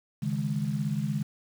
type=chord; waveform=sine; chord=C# suspended second; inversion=none; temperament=equal; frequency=138.59 / 155.56 / 207.7 Hz; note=C#3 / D#3 / G#3; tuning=0 / 0 / 0 cents; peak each=-31 / -31 / -31 dBFS; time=0.22-1.23 s; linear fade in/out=10 ms; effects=8-bit